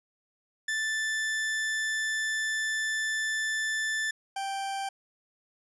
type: tone pair in turn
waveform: 40% pulse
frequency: 1760 / 784 Hz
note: A6 / G5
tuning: 0 / 0 cents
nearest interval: octave + major second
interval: 1400 cents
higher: first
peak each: -27 / -30 dBFS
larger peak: first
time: 0.68-4.11 / 4.36-4.89 s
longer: first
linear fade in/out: 5 ms
effects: resampled to 24000 Hz